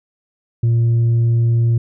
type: tone with tanh clipping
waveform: triangle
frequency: 116.54 Hz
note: A#2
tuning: in tune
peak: -12 dBFS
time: 0.63-1.78 s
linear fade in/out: 5 ms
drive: 7 dB
effects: none